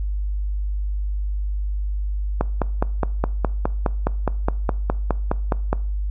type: click train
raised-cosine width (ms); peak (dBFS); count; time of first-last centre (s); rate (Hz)
1; -5; 17; 2.41-5.73; 4.82
effects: noise-tail reverb RT60 0.5 s tail -21 dB re dry + added 50 Hz sine -21 dBFS peak until 6.1 s